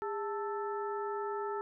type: harmonic tone with a mistuned harmonic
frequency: 440 Hz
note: A4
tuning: in tune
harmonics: 1 / 2 / 3 / 4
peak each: -36 / -39 / -41 / -51 dBFS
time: 0.02-1.61 s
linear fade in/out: 0 ms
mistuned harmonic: 1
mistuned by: -130 cents
effects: none